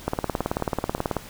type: two click trains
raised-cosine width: 1 ms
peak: -22 / -9 dBFS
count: 4 / 21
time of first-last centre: 0.41-0.98 / 0.08-1.167 s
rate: 5.26 / 18.4 Hz
effects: pink hiss -43 dBFS RMS until 1.29 s